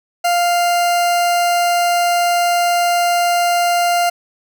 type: tone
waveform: 40% pulse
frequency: 698.5 Hz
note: F5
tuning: in tune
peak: -12 dBFS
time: 0.24-4.1 s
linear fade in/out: 10 ms
effects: none

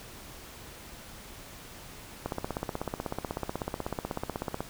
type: click train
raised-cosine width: 1 ms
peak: -17 dBFS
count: 39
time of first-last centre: 2.26-4.606 s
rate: 16.2 Hz
effects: pink hiss -47 dBFS RMS until 4.69 s

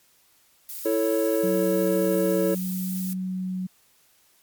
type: noise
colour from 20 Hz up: violet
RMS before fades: -35 dBFS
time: 0.69-3.13 s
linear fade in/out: 0 ms
type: chord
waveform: triangle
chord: A major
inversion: second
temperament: equal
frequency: 329.6 / 440 / 554.4 Hz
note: E4 / A4 / C#5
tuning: 0 / 0 / 0 cents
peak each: -23 dBFS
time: 0.85-2.55 s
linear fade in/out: 10 ms
type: tone with vibrato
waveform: sine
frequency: 185.4 Hz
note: F#3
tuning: 4 cents sharp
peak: -26 dBFS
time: 1.43-3.67 s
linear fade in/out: 10 ms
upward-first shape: triangle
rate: 0.74 Hz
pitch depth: 8 cents each way
effects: white hiss -61 dBFS RMS until 4.42 s + MP3 96 kbps

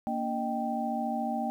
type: tone cluster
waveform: sine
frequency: 233.7 / 287.8 / 619 / 782 Hz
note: A#3 / D4 / D#5 / G5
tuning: +5 / -35 / -9 / -4 cents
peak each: -32 / -39 / -37 / -32 dBFS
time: 0.07-1.5 s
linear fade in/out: 0 ms
effects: 10-bit

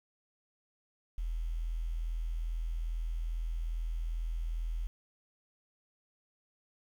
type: tone with quantisation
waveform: sine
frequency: 41.2 Hz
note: E1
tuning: in tune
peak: -32 dBFS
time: 1.18-4.87 s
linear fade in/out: 0 ms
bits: 10
effects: none

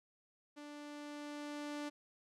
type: tone with level ramp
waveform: sawtooth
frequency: 293.7 Hz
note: D4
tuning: in tune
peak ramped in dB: -45 to -36 dBFS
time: 0.56-1.9 s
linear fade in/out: 20 ms
effects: low-pass 8000 Hz 12 dB/octave

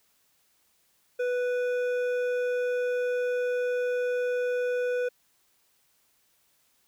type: tone with hard clipping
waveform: sine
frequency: 493.9 Hz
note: B4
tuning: in tune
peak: -27 dBFS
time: 1.19-5.09 s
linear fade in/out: 10 ms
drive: 9 dB
effects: white hiss -68 dBFS RMS until 6.87 s

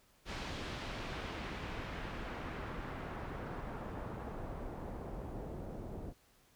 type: noise with low-pass filter sweep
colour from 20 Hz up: pink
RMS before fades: -43 dBFS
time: 0.25-6.14 s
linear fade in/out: 50 ms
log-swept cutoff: 4500 to 500 Hz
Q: 0.89
effects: pink hiss -68 dBFS RMS until 6.55 s

